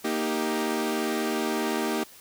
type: chord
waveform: sawtooth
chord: Eb major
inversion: second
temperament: equal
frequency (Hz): 233.1 / 311.1 / 392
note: Bb3 / Eb4 / G4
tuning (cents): 0 / 0 / 0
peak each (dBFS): -26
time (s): 0.04-2.04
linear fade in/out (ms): 10
effects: white hiss -50 dBFS RMS until 2.2 s